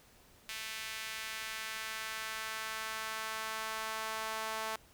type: tone with high-pass filter sweep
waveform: sawtooth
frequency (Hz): 220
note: A3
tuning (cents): 0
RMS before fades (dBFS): -40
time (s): 0.49-4.76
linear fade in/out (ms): 0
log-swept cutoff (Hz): 2300 to 870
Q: 1.3
effects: pink hiss -62 dBFS RMS until 4.93 s